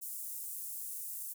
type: high-pass noise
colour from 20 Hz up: pink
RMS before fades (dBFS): -42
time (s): 0.01-1.34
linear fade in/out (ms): 20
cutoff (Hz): 9000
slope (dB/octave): 24
effects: none